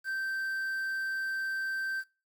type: tone with quantisation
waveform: triangle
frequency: 1559 Hz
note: G6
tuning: 10 cents flat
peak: -29 dBFS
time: 0.04-2.04 s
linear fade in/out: 50 ms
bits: 9
effects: noise-tail reverb RT60 0.3 s tail -23 dB re dry